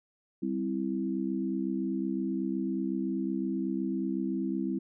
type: chord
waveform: sine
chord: C major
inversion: second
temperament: equal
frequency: 196 / 261.6 / 329.6 Hz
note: G3 / C4 / E4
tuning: 0 / 0 / 0 cents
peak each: -33 dBFS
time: 0.42-4.79 s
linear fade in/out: 10 ms
effects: none